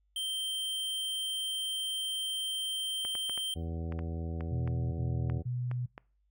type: tone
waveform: square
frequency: 3136 Hz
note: G7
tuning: in tune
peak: -33 dBFS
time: 0.16-3.54 s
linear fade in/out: 2 ms
type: clicks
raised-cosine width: 0.5 ms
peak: -28 dBFS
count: 11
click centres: 3.05 / 3.152 / 3.296 / 3.377 / 3.923 / 3.991 / 4.408 / 4.676 / 5.299 / 5.714 / 5.979 s
type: harmonic tone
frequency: 82.41 Hz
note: E2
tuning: in tune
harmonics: 1 / 2 / 3 / 4 / 5 / 6 / 7 / 9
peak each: -35 / -41 / -45 / -47 / -49 / -51 / -52 / -54 dBFS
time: 3.55-5.43 s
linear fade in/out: 20 ms
type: tone bursts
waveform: sine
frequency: 123.47 Hz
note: B2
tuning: in tune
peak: -31 dBFS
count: 3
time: 4.51-5.862 s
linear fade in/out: 10 ms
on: 410 ms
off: 61 ms
effects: noise-tail reverb RT60 0.4 s tail -24 dB re dry + added 50 Hz sine -69 dBFS peak until 6.3 s